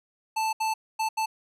square tone bursts at uneven times, 880 Hz, A5, in tune, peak -25 dBFS, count 4, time 0.36-0.53 / 0.6-0.74 / 0.99-1.09 / 1.17-1.26 s, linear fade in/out 10 ms, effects low-pass 12000 Hz 12 dB/octave

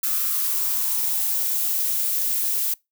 violet noise with high-pass filter sweep, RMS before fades -23 dBFS, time 0.03-2.74 s, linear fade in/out 5 ms, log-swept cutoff 1300 to 440 Hz, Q 5.7, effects noise-tail reverb RT60 0.2 s tail -24 dB re dry

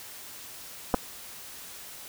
clicks, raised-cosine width 1 ms, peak -9 dBFS, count 2, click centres 0.941 / 0.945 s, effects white hiss -44 dBFS RMS until 2.08 s

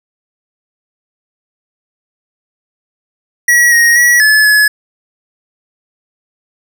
square tone with pitch steps, 1921 / 1874 / 1929 / 1721 / 1702 Hz, B6 / A#6 / B6 / A6 / G#6, -48 / +9 / -41 / -39 / +42 cents, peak -6 dBFS, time 3.48-4.68 s, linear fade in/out 5 ms, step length 240 ms, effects none

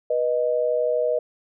sine tone pair together, 487.7 / 620 Hz, B4 / D#5, -22 / -6 cents, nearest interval major third, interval 416 cents, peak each -22 dBFS, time 0.1-1.19 s, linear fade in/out 5 ms, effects none

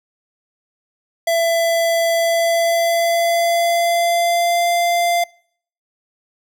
square tone with pitch glide, 669 to 692.2 Hz, E5 to F5, +25 to -16 cents, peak -15 dBFS, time 1.27-5.24 s, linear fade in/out 5 ms, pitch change +59 cents, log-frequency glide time 2.15-4.7 s, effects noise-tail reverb RT60 0.6 s tail -26 dB re dry

